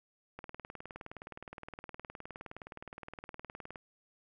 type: click train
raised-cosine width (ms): 0.5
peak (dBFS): -29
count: 66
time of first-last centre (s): 0.39-3.758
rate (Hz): 19.3
effects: none